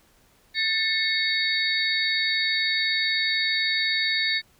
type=tone cluster; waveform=sine; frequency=1777 / 2185 / 3775 / 4504 Hz; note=A6 / C#7 / A#7 / C#8; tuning=+17 / -26 / +21 / +27 cents; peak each=-27 dBFS; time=0.54-4.42 s; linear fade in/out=50 ms; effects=pink hiss -60 dBFS RMS until 4.59 s